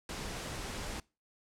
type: noise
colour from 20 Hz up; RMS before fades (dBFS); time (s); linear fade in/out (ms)
pink; -40; 0.09-1; 2
effects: noise-tail reverb RT60 0.3 s tail -23 dB re dry + low-pass 9000 Hz 12 dB/octave